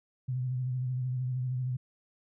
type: tone with vibrato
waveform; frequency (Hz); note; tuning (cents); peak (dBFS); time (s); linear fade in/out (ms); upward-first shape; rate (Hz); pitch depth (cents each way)
sine; 127.1; C3; -50; -29; 0.28-1.77; 10; sine; 13; 42
effects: none

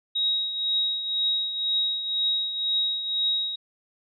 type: tone with tremolo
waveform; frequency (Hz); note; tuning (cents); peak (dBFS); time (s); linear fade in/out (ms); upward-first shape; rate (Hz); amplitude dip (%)
sine; 3797; A#7; +31; -20; 0.15-3.56; 10; triangle; 2; 65
effects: none

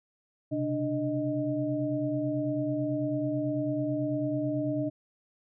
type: tone cluster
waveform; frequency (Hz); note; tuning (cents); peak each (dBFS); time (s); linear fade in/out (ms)
sine; 127 / 136.1 / 296.1 / 621; B2 / C#3 / D4 / D#5; +49 / -31 / +14 / -3; -36 / -38 / -29 / -33; 0.51-4.9; 20
effects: none

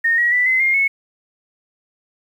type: tone with pitch steps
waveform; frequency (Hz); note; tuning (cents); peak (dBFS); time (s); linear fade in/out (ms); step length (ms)
sine; 1843 / 1909.1 / 1977.6 / 2048 / 2122 / 2198; A#6 / A#6 / B6 / C7 / C7 / C#7; -20 / +41 / +2 / -38 / +24 / -15; -13; 0.04-0.88; 10; 140
effects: 8-bit

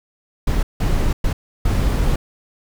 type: noise bursts at uneven times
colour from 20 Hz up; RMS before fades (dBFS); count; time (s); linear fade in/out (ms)
brown; -17; 4; 0.47-0.63 / 0.8-1.13 / 1.24-1.33 / 1.65-2.16; 5
effects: none

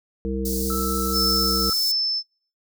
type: harmonic tone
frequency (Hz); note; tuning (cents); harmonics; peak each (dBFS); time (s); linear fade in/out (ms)
65.41; C2; 0; 1 / 3 / 5 / 7; -28 / -28 / -31 / -29; 0.25-1.7; 0
type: high-pass noise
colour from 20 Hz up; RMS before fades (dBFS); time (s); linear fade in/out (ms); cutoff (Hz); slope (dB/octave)
white; -30; 0.45-1.92; 5; 4300; 48
type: tone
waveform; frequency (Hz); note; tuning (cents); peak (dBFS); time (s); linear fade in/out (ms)
triangle; 1318.5; E6; 0; -26; 0.7-1.73; 2
type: tone with tremolo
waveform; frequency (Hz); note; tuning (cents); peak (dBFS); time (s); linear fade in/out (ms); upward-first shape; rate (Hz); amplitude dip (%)
sine; 5274; E8; 0; -19; 1.12-2.23; 50; triangle; 1.6; 35
effects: noise-tail reverb RT60 0.5 s tail -25 dB re dry

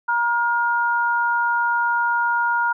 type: tone pair together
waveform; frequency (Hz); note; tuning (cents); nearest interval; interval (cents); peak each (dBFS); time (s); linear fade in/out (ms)
sine; 947.7 / 1420; A#5 / F6; +28 / +28; perfect fifth; 700; -20; 0.08-2.73; 10
effects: none

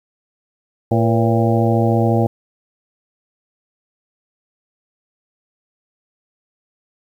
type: harmonic tone with a mistuned harmonic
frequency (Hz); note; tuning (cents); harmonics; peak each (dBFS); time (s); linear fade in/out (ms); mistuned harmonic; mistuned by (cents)
114; A#2; -38; 1 / 2 / 3 / 4 / 5 / 6 / 7; -16 / -19 / -21 / -22 / -23 / -24 / -24; 0.91-2.27; 5; 4; +85
effects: 8-bit

